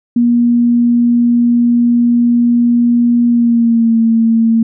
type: tone with pitch glide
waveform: sine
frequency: 238.6 to 227 Hz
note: A#3 to A#3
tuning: +41 to -46 cents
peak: -7 dBFS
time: 0.16-4.63 s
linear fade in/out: 5 ms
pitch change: -87 cents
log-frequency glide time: 3.27-3.97 s
effects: none